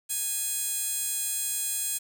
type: tone with high-pass filter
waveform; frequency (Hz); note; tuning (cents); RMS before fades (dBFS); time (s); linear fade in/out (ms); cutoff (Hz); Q
15% pulse; 830.6; G#5; 0; -30; 0.09-1.99; 20; 7600; 1.3
effects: 8-bit